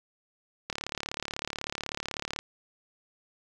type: click train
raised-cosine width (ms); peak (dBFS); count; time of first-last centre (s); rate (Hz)
0.2; -15; 62; 0.7-2.39; 36.1
effects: none